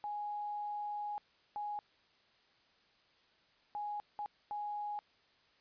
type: tone bursts at uneven times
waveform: sine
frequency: 830.6 Hz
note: G#5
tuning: in tune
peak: -37 dBFS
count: 5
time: 0.04-1.18 / 1.56-1.79 / 3.75-4 / 4.19-4.26 / 4.51-4.99 s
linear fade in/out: 0 ms
effects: white hiss -69 dBFS RMS until 5.6 s + resampled to 11025 Hz